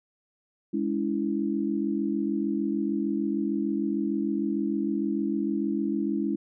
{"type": "chord", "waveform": "sine", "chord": "C# minor", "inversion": "second", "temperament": "equal with one note detuned", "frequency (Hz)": [207.7, 283, 329.6], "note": ["G#3", "C#4", "E4"], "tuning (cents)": [0, 36, 0], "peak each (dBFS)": -29, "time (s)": [0.73, 6.36], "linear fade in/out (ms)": 10, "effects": []}